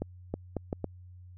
accelerating click train, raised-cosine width 2 ms, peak -18 dBFS, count 5, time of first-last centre 0.02-0.843 s, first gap 320 ms, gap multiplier 0.71, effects added 90 Hz sine -47 dBFS peak until 1.37 s

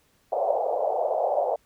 pink band-pass noise, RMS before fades -25 dBFS, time 0.32-1.56 s, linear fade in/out 5 ms, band 510 to 770 Hz, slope 48 dB/octave, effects pink hiss -65 dBFS RMS until 1.65 s

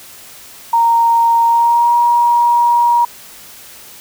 sine tone with pitch glide, 928 to 950.8 Hz, A#5 to A#5, -8 to +34 cents, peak -8 dBFS, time 0.73-3.05 s, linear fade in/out 5 ms, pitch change +42 cents, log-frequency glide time 1.45-1.95 s, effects white hiss -37 dBFS RMS until 4 s

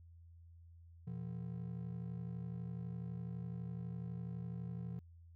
triangle ring-modulated tone, 146.83 Hz, D3, in tune, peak -36 dBFS, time 1.07-4.99 s, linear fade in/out 0 ms, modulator 26 Hz, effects added 84 Hz sine -56 dBFS peak until 5.35 s

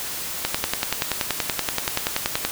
click train, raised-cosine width 0.2 ms, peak -3 dBFS, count 22, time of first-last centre 0.45-2.45 s, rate 10.5 Hz, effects white hiss -30 dBFS RMS until 2.51 s

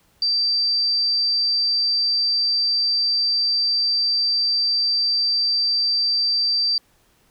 sine tone, 4677 Hz, D8, 8 cents flat, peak -17 dBFS, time 0.22-6.78 s, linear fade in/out 2 ms, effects pink hiss -60 dBFS RMS until 7.3 s

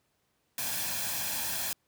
white noise with comb filter, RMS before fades -33 dBFS, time 0.58-1.73 s, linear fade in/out 2 ms, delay 1.2 ms, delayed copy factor +0.6, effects pink hiss -74 dBFS RMS until 1.87 s + high-pass 80 Hz 12 dB/octave

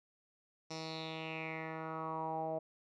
10% pulse tone with low-pass filter sweep, 160 Hz, D#3, 49 cents sharp, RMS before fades -41 dBFS, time 0.7-2.59 s, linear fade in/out 10 ms, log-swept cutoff 5500 to 640 Hz, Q 5.2, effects none

